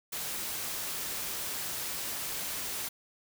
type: noise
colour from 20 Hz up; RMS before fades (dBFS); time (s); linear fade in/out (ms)
white; -36; 0.12-2.89; 10
effects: none